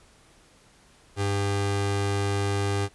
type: tone pair together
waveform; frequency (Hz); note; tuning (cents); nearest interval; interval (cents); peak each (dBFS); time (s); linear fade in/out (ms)
sawtooth; 100 / 200; G2 / G3; +35 / +35; octave; 1200; -20 / -24; 1.16-2.89; 50
effects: pink hiss -57 dBFS RMS until 2.94 s + resampled to 24000 Hz